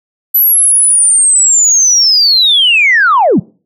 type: linear sweep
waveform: sine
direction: down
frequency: 12000 to 130 Hz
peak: -4 dBFS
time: 0.34-3.4 s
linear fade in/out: 10 ms
effects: noise-tail reverb RT60 0.4 s tail -25 dB re dry + tanh soft clip ceiling 0 dBFS